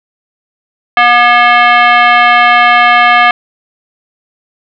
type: tone with frequency modulation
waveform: sine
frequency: 243.4 Hz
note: B3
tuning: 25 cents flat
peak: -3 dBFS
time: 0.97-3.31 s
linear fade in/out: 2 ms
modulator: 965 Hz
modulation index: 2.3
effects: none